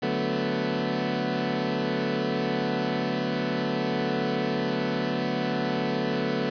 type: chord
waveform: 20% pulse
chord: B minor seventh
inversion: first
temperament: equal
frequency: 146.83 / 185 / 220 / 246.9 Hz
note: D3 / F#3 / A3 / B3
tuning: 0 / 0 / 0 / 0 cents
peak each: -28 / -27 / -26 / -24 dBFS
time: 0.02-6.5 s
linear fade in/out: 10 ms
effects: resampled to 11025 Hz + 8-bit